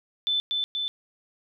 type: tone with echo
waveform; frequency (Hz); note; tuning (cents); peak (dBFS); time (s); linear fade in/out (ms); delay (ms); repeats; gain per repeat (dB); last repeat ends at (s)
sine; 3520; A7; 0; -22; 0.27-0.4; 0; 240; 2; -2; 0.88
effects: none